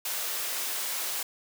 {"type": "high-pass noise", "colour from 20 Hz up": "white", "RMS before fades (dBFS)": -32, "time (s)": [0.05, 1.23], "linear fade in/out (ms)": 5, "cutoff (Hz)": 450, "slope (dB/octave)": 12, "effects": []}